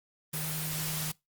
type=tone in noise; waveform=sine; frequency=155.56 Hz; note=D#3; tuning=in tune; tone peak=-36 dBFS; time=0.33-1.12 s; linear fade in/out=10 ms; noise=white; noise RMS=-35 dBFS; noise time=0.33-1.12 s; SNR=-4 dB; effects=noise-tail reverb RT60 0.2 s tail -23 dB re dry + Opus 24 kbps